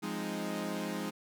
sawtooth chord, F minor seventh, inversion none, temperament equal, 174.61 / 207.7 / 261.6 / 311.1 Hz, F3 / Ab3 / C4 / Eb4, 0 / 0 / 0 / 0 cents, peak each -37 / -34 / -40 / -36 dBFS, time 0.02-1.11 s, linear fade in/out 20 ms, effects none

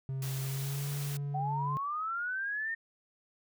triangle tone with pitch glide, 133.7 to 142.47 Hz, C3 to C#3, +38 to +48 cents, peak -31 dBFS, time 0.09-1.77 s, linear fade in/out 0 ms, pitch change +110 cents, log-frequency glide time 0.42-0.91 s
white noise, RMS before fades -43 dBFS, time 0.22-1.17 s, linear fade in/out 2 ms
sine linear sweep, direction up, 740 to 1842 Hz, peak -32 dBFS, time 1.34-2.75 s, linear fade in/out 10 ms
effects none

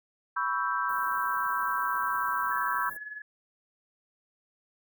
sine chord, C# half-diminished seventh, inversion third, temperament equal with one note detuned, 987.8 / 1115.2 / 1318.5 / 1568 Hz, B5 / C#6 / E6 / G6, 0 / +10 / 0 / 0 cents, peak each -32 dBFS, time 0.36-2.9 s, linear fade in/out 10 ms
white band-stop noise, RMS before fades -46 dBFS, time 0.89-2.97 s, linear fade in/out 2 ms, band 1000 to 12000 Hz, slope 24 dB/octave
sine tone with tremolo, 1700 Hz, G#6, 40 cents sharp, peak -35 dBFS, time 2.51-3.22 s, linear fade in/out 5 ms, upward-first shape sine, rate 20 Hz, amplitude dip 65%
effects none

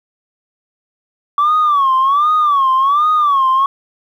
sine tone with vibrato, 1140 Hz, C#6, 48 cents sharp, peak -8 dBFS, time 1.38-3.66 s, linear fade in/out 2 ms, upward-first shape sine, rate 1.3 Hz, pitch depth 150 cents each way, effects tanh soft clip ceiling -7 dBFS + 8-bit

